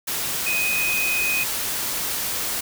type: tone in noise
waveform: sine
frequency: 2502 Hz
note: D#7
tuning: 9 cents sharp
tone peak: -21 dBFS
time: 0.46-1.44 s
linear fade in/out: 10 ms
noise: white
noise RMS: -26 dBFS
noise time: 0.07-2.61 s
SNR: +2 dB
effects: none